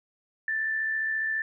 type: tone with amplitude modulation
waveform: sine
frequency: 1766 Hz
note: A6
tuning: 6 cents sharp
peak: -24 dBFS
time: 0.48-1.42 s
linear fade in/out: 2 ms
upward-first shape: sine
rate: 74.7 Hz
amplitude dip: 35%
effects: none